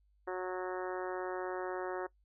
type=harmonic tone; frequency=183.7 Hz; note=F#3; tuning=12 cents flat; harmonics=2 / 3 / 4 / 5 / 6 / 7 / 8 / 9 / 10; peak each=-38 / -42 / -44 / -46 / -48 / -49 / -50 / -51 / -52 dBFS; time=0.27-2.07 s; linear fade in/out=10 ms; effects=noise-tail reverb RT60 0.1 s tail -20 dB re dry + added 50 Hz sine -67 dBFS peak until 2.24 s